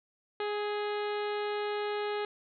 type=harmonic tone with a mistuned harmonic; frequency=415.3 Hz; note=G#4; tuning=in tune; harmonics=1 / 2 / 3 / 4 / 5 / 6 / 7 / 8 / 9 / 10; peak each=-32 / -38 / -42 / -44 / -46 / -48 / -49 / -50 / -51 / -52 dBFS; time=0.4-2.25 s; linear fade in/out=2 ms; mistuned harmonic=3; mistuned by=+22 cents; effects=none